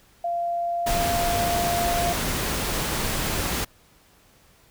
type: tone with pitch glide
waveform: sine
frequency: 690 to 694 Hz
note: F5 to F5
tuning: -21 to -11 cents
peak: -23 dBFS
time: 0.24-2.13 s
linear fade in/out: 5 ms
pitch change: +10 cents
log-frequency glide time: 0.68-1.4 s
type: noise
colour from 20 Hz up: pink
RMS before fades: -26 dBFS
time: 0.86-3.65 s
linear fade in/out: 10 ms
effects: pink hiss -57 dBFS RMS until 4.7 s